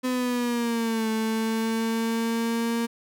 35% pulse linear two-way sweep, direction down then up, 255.3 to 220.3 to 232.9 Hz, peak -22 dBFS, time 0.03-2.87 s, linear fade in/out 20 ms, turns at 1.09 s, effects none

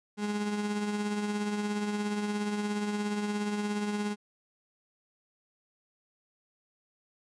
35% pulse tone with tremolo, 207.7 Hz, G#3, in tune, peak -26 dBFS, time 0.17-4.16 s, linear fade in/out 50 ms, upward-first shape triangle, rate 17 Hz, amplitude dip 45%, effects resampled to 22050 Hz

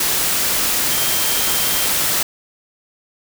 sine tone in noise, 3171 Hz, G7, 19 cents sharp, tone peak -28 dBFS, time 0.91-1.87 s, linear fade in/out 5 ms, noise white, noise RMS -18 dBFS, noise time 0-2.23 s, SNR -13 dB, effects none

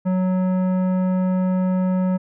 triangle tone with tanh clipping, 185 Hz, F#3, in tune, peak -19 dBFS, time 0.05-2.18 s, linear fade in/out 20 ms, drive 17 dB, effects none

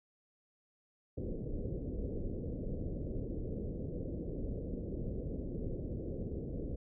pink low-pass noise, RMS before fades -39 dBFS, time 1.17-6.76 s, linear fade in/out 10 ms, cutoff 530 Hz, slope 48 dB/octave, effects none

